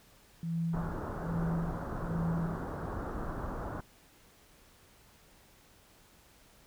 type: tone with tremolo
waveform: sine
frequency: 166.3 Hz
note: E3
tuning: 16 cents sharp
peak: -29 dBFS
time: 0.43-2.86 s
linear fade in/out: 2 ms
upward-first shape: sine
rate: 1.2 Hz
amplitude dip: 100%
type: low-pass noise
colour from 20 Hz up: pink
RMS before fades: -38 dBFS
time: 0.73-3.81 s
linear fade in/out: 10 ms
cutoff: 1500 Hz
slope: 48 dB/octave
effects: pink hiss -61 dBFS RMS until 6.66 s